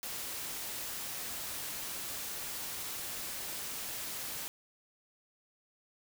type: noise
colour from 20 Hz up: white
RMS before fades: -40 dBFS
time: 0.03-4.48 s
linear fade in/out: 0 ms
effects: none